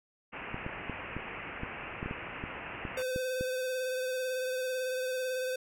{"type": "low-pass noise", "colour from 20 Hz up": "white", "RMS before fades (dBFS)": -42, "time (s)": [0.32, 3.03], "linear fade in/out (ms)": 20, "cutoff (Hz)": 2800, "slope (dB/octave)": 96}
{"type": "clicks", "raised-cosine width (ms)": 3, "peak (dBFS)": -23, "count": 12, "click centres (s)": [0.544, 0.664, 0.897, 1.166, 1.634, 2.029, 2.06, 2.111, 2.439, 2.852, 3.161, 3.41]}
{"type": "tone with vibrato", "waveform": "square", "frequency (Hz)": 512, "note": "C5", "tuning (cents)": -38, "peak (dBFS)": -32, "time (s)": [2.97, 5.56], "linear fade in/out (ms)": 5, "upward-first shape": "triangle", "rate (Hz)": 18, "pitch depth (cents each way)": 27}
{"effects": []}